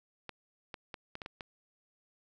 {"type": "clicks", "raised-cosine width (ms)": 0.3, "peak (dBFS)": -25, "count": 7, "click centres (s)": [0.293, 0.742, 0.942, 1.154, 1.218, 1.261, 1.408], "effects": []}